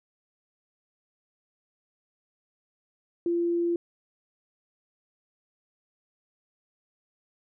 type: tone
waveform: sine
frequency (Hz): 343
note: F4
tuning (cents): -31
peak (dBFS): -23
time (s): 3.26-3.76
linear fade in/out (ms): 2
effects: none